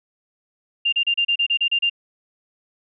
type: tone bursts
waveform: sine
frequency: 2794 Hz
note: F7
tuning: in tune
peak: -16 dBFS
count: 10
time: 0.85-1.898 s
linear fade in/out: 10 ms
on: 76 ms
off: 32 ms
effects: none